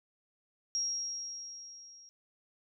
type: tone with level ramp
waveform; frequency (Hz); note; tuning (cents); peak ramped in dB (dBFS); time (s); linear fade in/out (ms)
sine; 5610; F8; +7; -29 to -53; 0.75-2.09; 0
effects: none